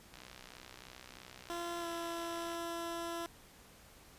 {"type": "click train", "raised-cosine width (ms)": 0.2, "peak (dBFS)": -33, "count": 153, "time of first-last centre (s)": [0.14, 2.549], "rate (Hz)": 63.1}
{"type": "tone with pitch glide", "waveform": "15% pulse", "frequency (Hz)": [343, 337.7], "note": ["F4", "E4"], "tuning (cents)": [-31, 42], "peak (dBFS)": -32, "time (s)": [1.5, 3.26], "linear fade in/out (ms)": 0, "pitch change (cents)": -27, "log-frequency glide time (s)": [1.8, 1.86]}
{"effects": ["pink hiss -59 dBFS RMS until 4.18 s", "resampled to 32000 Hz"]}